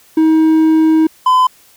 triangle tone pair in turn, 317.4 / 1016.2 Hz, D#4 / B5, +35 / +49 cents, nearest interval octave + minor sixth, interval 2014 cents, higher second, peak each -5 dBFS, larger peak neither, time 0.17-1.07 / 1.26-1.47 s, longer first, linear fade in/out 5 ms, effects white hiss -47 dBFS RMS until 1.76 s

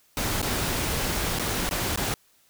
pink noise with dropouts, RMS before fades -27 dBFS, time 0.17-2.14 s, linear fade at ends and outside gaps 1 ms, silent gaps 0.417-0.427 / 1.388-1.395 / 1.692-1.71 / 1.96-1.974 s, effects white hiss -62 dBFS RMS until 2.49 s

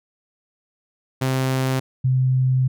sawtooth / sine tone pair in turn, 131.2 / 129.39 Hz, C3 / C3, +5 / -19 cents, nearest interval unison, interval 24 cents, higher first, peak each -15 dBFS, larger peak neither, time 1.21-1.8 / 2.04-2.68 s, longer second, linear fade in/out 10 ms, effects none

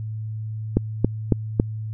click train, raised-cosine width 3 ms, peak -3 dBFS, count 4, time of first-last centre 0.77-1.599 s, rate 3.62 Hz, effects added 109 Hz sine -27 dBFS peak until 1.93 s

